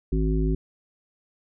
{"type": "harmonic tone", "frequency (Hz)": 52.9, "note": "G#1", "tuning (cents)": 33, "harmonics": [1, 3, 5, 7], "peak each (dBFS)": [-22, -27, -29, -30], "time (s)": [0.12, 0.55], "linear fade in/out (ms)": 5, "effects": []}